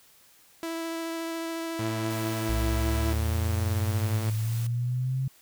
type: tone with vibrato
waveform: sawtooth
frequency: 329.6 Hz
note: E4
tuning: in tune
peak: -27 dBFS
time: 0.63-3.13 s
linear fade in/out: 0 ms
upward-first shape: triangle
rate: 14 Hz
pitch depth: 11 cents each way
type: tone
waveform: sawtooth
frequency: 111.5 Hz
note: A2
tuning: 23 cents sharp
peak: -26 dBFS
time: 1.79-4.3 s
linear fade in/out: 5 ms
type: noise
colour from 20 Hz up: white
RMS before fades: -43 dBFS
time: 2.1-4.67 s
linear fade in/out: 5 ms
type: linear sweep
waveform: sine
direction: up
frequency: 58.27 to 134 Hz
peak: -25 dBFS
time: 2.49-5.28 s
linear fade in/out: 5 ms
effects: white hiss -58 dBFS RMS until 5.41 s